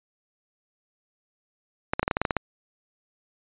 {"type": "clicks", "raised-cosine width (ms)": 0.5, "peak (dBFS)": -8, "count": 10, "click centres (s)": [1.935, 1.995, 2.03, 2.079, 2.112, 2.169, 2.216, 2.252, 2.308, 2.367], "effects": ["resampled to 8000 Hz"]}